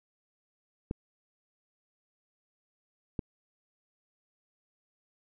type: clicks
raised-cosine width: 3 ms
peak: -19 dBFS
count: 2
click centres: 0.911 / 3.192 s
effects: none